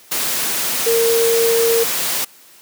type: tone in noise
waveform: sine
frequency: 460.6 Hz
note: A#4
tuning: 21 cents flat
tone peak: -13 dBFS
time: 0.86-1.84 s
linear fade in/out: 10 ms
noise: white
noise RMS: -20 dBFS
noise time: 0.11-2.25 s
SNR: +4 dB
effects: white hiss -46 dBFS RMS until 2.61 s + high-pass 150 Hz 12 dB/octave